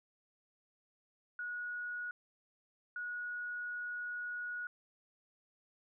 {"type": "tone bursts at uneven times", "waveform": "sine", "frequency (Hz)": 1456, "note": "F#6", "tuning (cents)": -28, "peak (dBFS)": -38, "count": 2, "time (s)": [[1.39, 2.11], [2.96, 4.67]], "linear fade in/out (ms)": 2, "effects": []}